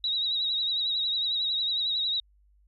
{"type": "tone with vibrato", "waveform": "sine", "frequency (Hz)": 3835, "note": "A#7", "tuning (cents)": 48, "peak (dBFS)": -25, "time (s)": [0.04, 2.2], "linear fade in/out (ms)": 2, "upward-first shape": "triangle", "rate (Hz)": 11, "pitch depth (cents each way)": 66, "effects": ["added 50 Hz sine -59 dBFS peak until 2.67 s"]}